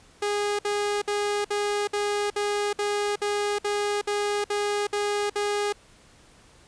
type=tone bursts; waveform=sawtooth; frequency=411.4 Hz; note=G#4; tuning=16 cents flat; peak=-20 dBFS; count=13; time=0.22-5.726 s; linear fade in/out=5 ms; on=370 ms; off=58 ms; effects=pink hiss -55 dBFS RMS until 6.67 s + resampled to 22050 Hz